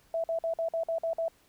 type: tone bursts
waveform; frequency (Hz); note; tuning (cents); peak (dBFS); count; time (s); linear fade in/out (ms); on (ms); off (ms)
sine; 659.3; E5; 0; -27; 8; 0.14-1.282; 2; 99; 50
effects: pink hiss -64 dBFS RMS until 1.48 s